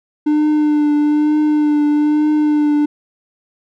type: tone with vibrato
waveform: triangle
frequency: 299.3 Hz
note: D4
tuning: 33 cents sharp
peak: -9 dBFS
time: 0.26-2.86 s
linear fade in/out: 10 ms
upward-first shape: triangle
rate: 1.1 Hz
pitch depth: 26 cents each way
effects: none